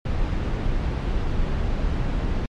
brown noise, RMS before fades -23 dBFS, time 0.05-2.46 s, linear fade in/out 5 ms, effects low-pass 4000 Hz 12 dB/octave + MP3 64 kbps

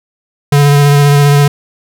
square tone with vibrato, 143.6 Hz, D3, 39 cents flat, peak -5 dBFS, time 0.52-1.48 s, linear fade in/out 5 ms, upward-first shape sine, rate 15 Hz, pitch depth 16 cents each way, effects none

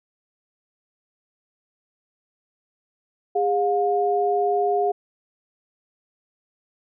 sine tone pair together, 407.3 / 713.7 Hz, G#4 / F5, -34 / +37 cents, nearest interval minor seventh, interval 971 cents, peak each -21 dBFS, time 3.35-4.92 s, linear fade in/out 10 ms, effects none

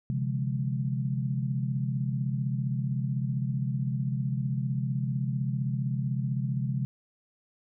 sine tone cluster, 131.8 / 147.4 / 171.5 / 206.1 Hz, C3 / D3 / F3 / G#3, +13 / +7 / -31 / -13 cents, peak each -28 / -36 / -36 / -35 dBFS, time 0.1-6.85 s, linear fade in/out 0 ms, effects none

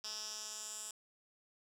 10% pulse tone with band-pass filter sweep, 214.6 Hz, A3, 43 cents flat, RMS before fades -45 dBFS, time 0.04-0.91 s, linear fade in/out 2 ms, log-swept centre 5200 to 8000 Hz, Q 3.8, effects 11-bit

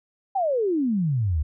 sine exponential sweep, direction down, 810 to 69.3 Hz, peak -20 dBFS, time 0.35-1.43 s, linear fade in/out 10 ms, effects none

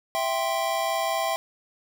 square chord, C major, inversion first, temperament equal, 659.3 / 784 / 1046.5 Hz, E5 / G5 / C6, 0 / 0 / 0 cents, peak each -28 / -29 / -31 dBFS, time 0.15-1.36 s, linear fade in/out 0 ms, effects none

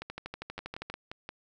two click trains, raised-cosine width 0.3 ms, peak -22 / -23 dBFS, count 12 / 5, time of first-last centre 0.02-0.9 / 0.59-1.291 s, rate 12.5 / 5.71 Hz, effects none

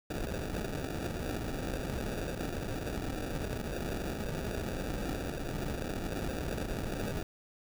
pink noise with sample-and-hold, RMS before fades -36 dBFS, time 0.1-7.23 s, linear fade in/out 5 ms, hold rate 1050 Hz, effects none

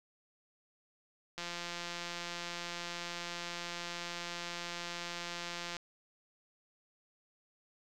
click train, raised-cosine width 0.2 ms, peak -23 dBFS, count 760, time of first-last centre 1.38-5.767 s, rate 173 Hz, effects none

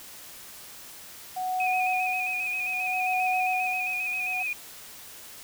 sine tone with tremolo, 740 Hz, F#5, in tune, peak -24 dBFS, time 1.36-4.43 s, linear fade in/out 10 ms, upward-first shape sine, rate 0.64 Hz, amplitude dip 90%
sine tone with vibrato, 2489 Hz, D#7, in tune, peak -27 dBFS, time 1.6-4.53 s, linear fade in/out 2 ms, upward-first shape square, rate 7.5 Hz, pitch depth 35 cents each way
effects white hiss -45 dBFS RMS until 5.43 s

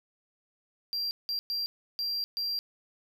triangle tone bursts at uneven times, 4739 Hz, D8, 15 cents sharp, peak -28 dBFS, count 5, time 0.93-1.11 / 1.29-1.39 / 1.5-1.66 / 1.99-2.24 / 2.37-2.59 s, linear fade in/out 0 ms, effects none

